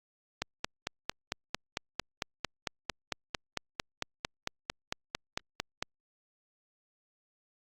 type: click train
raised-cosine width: 0.2 ms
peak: -13 dBFS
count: 25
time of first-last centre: 0.42-5.825 s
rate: 4.44 Hz
effects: Opus 48 kbps